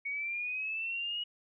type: linear sweep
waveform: sine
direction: up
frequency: 2225 to 2909 Hz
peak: -33 dBFS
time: 0.05-1.24 s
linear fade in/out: 10 ms
effects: none